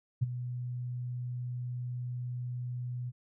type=tone with ADSR envelope; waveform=sine; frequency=123.47 Hz; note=B2; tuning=in tune; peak=-22 dBFS; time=0.21-3.12 s; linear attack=18 ms; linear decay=22 ms; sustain=-12 dB; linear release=36 ms; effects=none